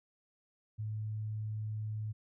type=tone; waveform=sine; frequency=107.7 Hz; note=A2; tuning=37 cents flat; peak=-35 dBFS; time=0.78-2.13 s; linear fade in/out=20 ms; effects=none